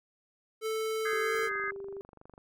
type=tone with pitch glide; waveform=square; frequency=440 to 445.9 Hz; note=A4 to A4; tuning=0 to +23 cents; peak=-31 dBFS; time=0.61-1.5 s; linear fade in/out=50 ms; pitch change=+23 cents; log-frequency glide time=1.22-1.32 s
type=chord; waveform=sine; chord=Ab major seventh; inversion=second; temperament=just; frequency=1245.9 / 1557.4 / 1661.2 / 2077 Hz; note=Eb6 / G6 / Ab6 / C7; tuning=+2 / -12 / 0 / -13 cents; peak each=-36 / -39 / -36 / -37 dBFS; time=1.05-1.71 s; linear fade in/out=5 ms
type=tone; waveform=sine; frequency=394.1 Hz; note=G4; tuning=9 cents sharp; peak=-38 dBFS; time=1.13-2.01 s; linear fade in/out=0 ms
type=click train; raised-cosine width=1 ms; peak=-38 dBFS; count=26; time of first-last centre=1.35-2.379 s; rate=24.3 Hz
effects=none